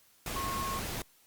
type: tone in noise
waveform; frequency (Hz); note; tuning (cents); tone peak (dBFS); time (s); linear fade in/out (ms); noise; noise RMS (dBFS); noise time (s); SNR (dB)
sine; 1086; C#6; -36; -34; 0.36-0.79; 2; pink; -37; 0.26-1.02; 0
effects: white hiss -64 dBFS RMS until 1.26 s + Opus 48 kbps